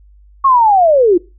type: linear sweep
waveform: sine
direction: down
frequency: 1108.7 to 329.6 Hz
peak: -6 dBFS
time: 0.44-1.18 s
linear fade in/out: 10 ms
effects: noise-tail reverb RT60 0.3 s tail -23 dB re dry + added 50 Hz sine -41 dBFS peak until 1.38 s